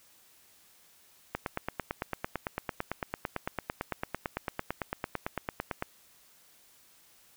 click train, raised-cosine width 0.5 ms, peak -16 dBFS, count 41, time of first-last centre 1.35-5.824 s, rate 8.94 Hz, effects white hiss -61 dBFS RMS until 7.36 s

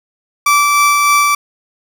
30% pulse tone with tremolo, 1162 Hz, D6, 19 cents flat, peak -5 dBFS, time 0.46-1.35 s, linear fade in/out 5 ms, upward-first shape sine, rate 3.3 Hz, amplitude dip 25%, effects none

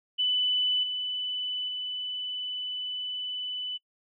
sine tone with level steps, 2993 Hz, F#7, 19 cents sharp, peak -23 / -29 / -31 dBFS, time 0.18-3.78 s, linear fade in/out 20 ms, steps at 0.83 / 1.68 s, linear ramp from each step 5 ms, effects noise-tail reverb RT60 0.1 s tail -24 dB re dry

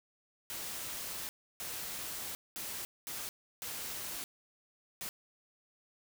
white noise bursts at uneven times, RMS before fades -41 dBFS, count 6, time 0.5-1.29 / 1.6-2.35 / 2.56-2.85 / 3.07-3.29 / 3.62-4.24 / 5.01-5.09 s, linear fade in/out 0 ms, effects none

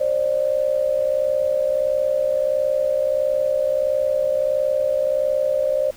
sine tone pair together, 535 / 596.5 Hz, C5 / D5, +38 / +27 cents, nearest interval major second, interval 189 cents, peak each -20 dBFS, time 0-5.91 s, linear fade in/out 10 ms, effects pink hiss -46 dBFS RMS until 5.96 s

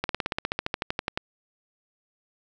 slowing click train, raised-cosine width 0.3 ms, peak -10 dBFS, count 17, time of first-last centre 0.04-1.175 s, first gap 52 ms, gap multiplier 1.04, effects none

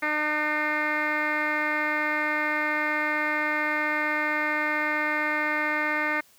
10% pulse tone with low-pass filter, 302.6 Hz, D#4, 48 cents flat, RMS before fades -26 dBFS, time 0.02-6.21 s, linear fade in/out 10 ms, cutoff 2100 Hz, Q 4.8, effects white hiss -58 dBFS RMS until 6.38 s

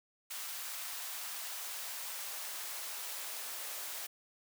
white noise with high-pass filter sweep, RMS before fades -42 dBFS, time 0.3-4.07 s, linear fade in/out 10 ms, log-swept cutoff 970 to 540 Hz, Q 0.99, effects none

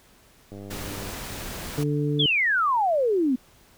click train, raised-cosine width 2 ms, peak -27 dBFS, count 60, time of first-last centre 0.52-1.111 s, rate 99.9 Hz
pink noise, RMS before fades -35 dBFS, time 0.7-1.84 s, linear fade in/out 10 ms
harmonic tone, 146.83 Hz, D3, in tune, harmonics 1 / 2 / 3, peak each -24 / -27 / -29 dBFS, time 1.78-2.26 s, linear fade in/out 0 ms
sine exponential sweep, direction down, 3520 to 241 Hz, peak -19 dBFS, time 2.19-3.36 s, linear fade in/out 10 ms
effects pink hiss -56 dBFS RMS until 3.77 s

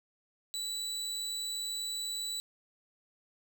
30% pulse tone, 3951 Hz, B7, in tune, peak -32 dBFS, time 0.54-2.4 s, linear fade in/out 0 ms, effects none

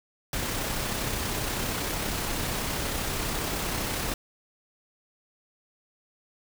pink noise with amplitude modulation, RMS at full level -29 dBFS, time 0.33-4.14 s, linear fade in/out 2 ms, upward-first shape sine, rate 32.5 Hz, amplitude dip 25%, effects none

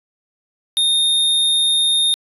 square tone, 3672 Hz, A#7, 27 cents flat, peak -14 dBFS, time 0.77-2.14 s, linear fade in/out 0 ms, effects resampled to 32000 Hz

